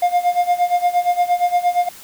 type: tone with tremolo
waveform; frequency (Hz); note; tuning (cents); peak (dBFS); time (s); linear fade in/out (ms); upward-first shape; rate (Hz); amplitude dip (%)
triangle; 708; F5; +23; -9; 0.02-1.89; 5; sine; 8.6; 85
effects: white hiss -40 dBFS RMS until 2.03 s